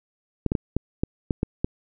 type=clicks; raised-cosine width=3 ms; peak=-9 dBFS; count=8; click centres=0.463 / 0.519 / 0.552 / 0.766 / 1.035 / 1.308 / 1.431 / 1.645 s; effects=none